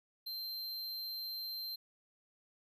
square tone, 4137 Hz, C8, 20 cents flat, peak -40 dBFS, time 0.26-1.76 s, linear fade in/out 10 ms, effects none

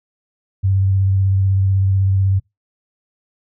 sine tone with vibrato, 96.5 Hz, G2, 27 cents flat, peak -12 dBFS, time 0.63-2.4 s, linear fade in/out 20 ms, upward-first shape sine, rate 16 Hz, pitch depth 20 cents each way, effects noise-tail reverb RT60 0.2 s tail -25 dB re dry

